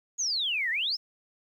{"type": "exponential two-way sweep", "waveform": "sine", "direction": "down then up", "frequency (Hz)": [6800, 1763, 5520], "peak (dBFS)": -26, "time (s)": [0.18, 0.97], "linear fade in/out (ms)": 20, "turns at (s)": 0.7, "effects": ["10-bit"]}